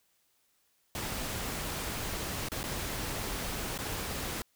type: noise with dropouts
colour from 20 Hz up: pink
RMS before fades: -36 dBFS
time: 0.95-4.42 s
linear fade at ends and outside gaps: 1 ms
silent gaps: 2.486-2.518 / 2.631-2.639 / 3.778-3.788 s
effects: white hiss -72 dBFS RMS until 4.55 s